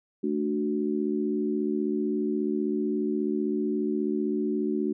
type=chord; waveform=sine; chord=D major; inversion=second; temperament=equal with one note detuned; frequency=218.7 / 293.7 / 370 Hz; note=A3 / D4 / F#4; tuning=-10 / 0 / 0 cents; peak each=-29 dBFS; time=0.23-4.93 s; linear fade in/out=10 ms; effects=none